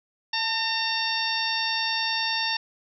harmonic tone with a mistuned harmonic, 910 Hz, A#5, 42 cents flat, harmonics 1 / 2 / 3 / 4 / 5 / 6, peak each -31 / -31 / -31 / -31 / -31 / -31 dBFS, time 0.33-2.57 s, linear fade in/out 5 ms, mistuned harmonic 1, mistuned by -38 cents, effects none

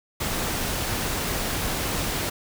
pink noise, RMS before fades -27 dBFS, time 0.2-2.3 s, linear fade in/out 10 ms, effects none

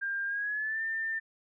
sine tone with pitch glide, 1599 to 1794.8 Hz, G6 to A6, +34 to +34 cents, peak -30 dBFS, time 0.01-1.2 s, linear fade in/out 20 ms, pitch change +200 cents, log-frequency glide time 0.26-0.82 s, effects none

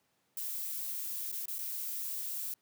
violet noise with dropouts, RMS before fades -38 dBFS, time 0.37-2.54 s, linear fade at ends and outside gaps 2 ms, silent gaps 1.317-1.325 / 1.457-1.481 / 1.584-1.589 s, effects pink hiss -75 dBFS RMS until 2.61 s + high-pass 150 Hz 12 dB/octave

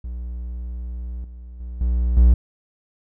triangle tone with level steps, 60.2 Hz, B1, 44 cents flat, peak -25 / -33 / -27 / -15 / -7 dBFS, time 0.04-2.34 s, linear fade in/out 5 ms, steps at 1.24 / 1.6 / 1.81 / 2.17 s, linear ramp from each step 2 ms, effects none

